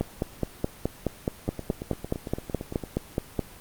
two click trains, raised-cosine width 2 ms, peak -19 / -11 dBFS, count 13 / 17, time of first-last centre 1.48-2.837 / 0.01-3.393 s, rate 8.84 / 4.73 Hz, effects pink hiss -47 dBFS RMS until 3.6 s + Opus 24 kbps

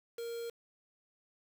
triangle tone with quantisation, 466.2 Hz, A#4, in tune, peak -36 dBFS, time 0.18-0.5 s, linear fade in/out 5 ms, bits 8, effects none

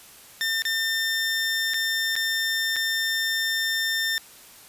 20% pulse tone with dropouts, 1800 Hz, A6, 39 cents sharp, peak -18 dBFS, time 0.41-4.18 s, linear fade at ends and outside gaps 0 ms, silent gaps 0.621-0.652 / 1.736-1.742 / 2.155-2.163 / 2.76-2.765 s, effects white hiss -48 dBFS RMS until 4.68 s + resampled to 32000 Hz

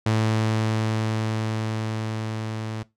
sawtooth tone with level ramp, 110 Hz, A2, in tune, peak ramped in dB -15 to -25 dBFS, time 0.06-2.83 s, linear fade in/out 5 ms, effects noise-tail reverb RT60 0.2 s tail -19 dB re dry + low-pass 7000 Hz 12 dB/octave

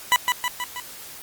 20% pulse tone with echo, 987.8 Hz, B5, in tune, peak -9 dBFS, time 0.12-0.16 s, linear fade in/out 0 ms, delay 160 ms, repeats 4, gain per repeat -4 dB, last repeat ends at 0.8 s, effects white hiss -40 dBFS RMS until 1.22 s + Opus 48 kbps

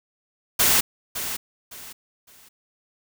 white noise with echo, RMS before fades -18 dBFS, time 0.59-0.81 s, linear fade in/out 10 ms, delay 560 ms, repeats 3, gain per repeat -11 dB, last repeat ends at 2.49 s, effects none

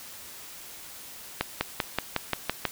accelerating click train, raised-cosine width 0.3 ms, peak -8 dBFS, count 8, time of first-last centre 1.41-2.653 s, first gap 200 ms, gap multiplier 0.96, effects white hiss -44 dBFS RMS until 2.71 s

